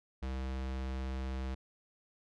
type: tone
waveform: square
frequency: 65.41 Hz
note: C2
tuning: in tune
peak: -36 dBFS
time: 0.22-1.55 s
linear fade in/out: 10 ms
effects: low-pass 5000 Hz 12 dB/octave